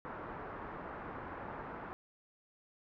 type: low-pass noise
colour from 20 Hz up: white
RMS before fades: -45 dBFS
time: 0.05-1.93 s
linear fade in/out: 0 ms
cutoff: 1400 Hz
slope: 24 dB/octave
effects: none